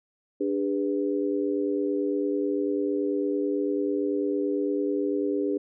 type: tone cluster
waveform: sine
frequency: 293.3 / 405.1 / 494.1 Hz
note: D4 / G#4 / B4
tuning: -2 / -43 / +1 cents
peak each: -27 / -27 / -32 dBFS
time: 0.4-5.58 s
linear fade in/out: 10 ms
effects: none